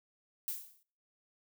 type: noise with exponential decay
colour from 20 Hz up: violet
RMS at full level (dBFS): -34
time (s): 0.48-0.83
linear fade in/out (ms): 0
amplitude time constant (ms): 75
effects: noise-tail reverb RT60 0.5 s tail -24 dB re dry